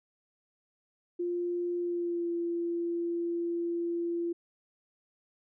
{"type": "tone with pitch glide", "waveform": "sine", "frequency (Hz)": [350, 341.6], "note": ["F4", "F4"], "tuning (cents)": [4, -38], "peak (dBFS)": -29, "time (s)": [1.19, 4.33], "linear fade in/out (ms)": 10, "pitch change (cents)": -42, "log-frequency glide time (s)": [1.79, 2.31], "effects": []}